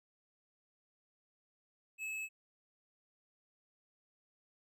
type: tone with hard clipping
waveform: sine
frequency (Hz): 2593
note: E7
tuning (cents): -29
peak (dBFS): -40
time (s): 1.98-2.29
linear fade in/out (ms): 50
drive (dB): 9
effects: none